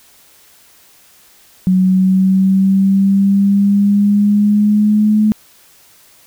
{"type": "exponential sweep", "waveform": "sine", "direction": "up", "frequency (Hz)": [185, 214.4], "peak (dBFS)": -8, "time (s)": [1.67, 5.32], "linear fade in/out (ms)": 0, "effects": ["white hiss -47 dBFS RMS until 6.26 s"]}